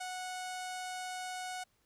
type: tone with low-pass filter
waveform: sawtooth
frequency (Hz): 736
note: F#5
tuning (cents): -9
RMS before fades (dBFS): -41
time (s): 0-1.64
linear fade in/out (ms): 10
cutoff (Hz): 8900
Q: 1.6
effects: pink hiss -74 dBFS RMS until 1.85 s